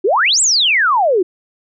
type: exponential two-way sweep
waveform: sine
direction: up then down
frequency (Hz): 339.1 to 8170 to 339.1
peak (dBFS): -10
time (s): 0.04-1.23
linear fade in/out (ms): 10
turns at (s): 0.41
effects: none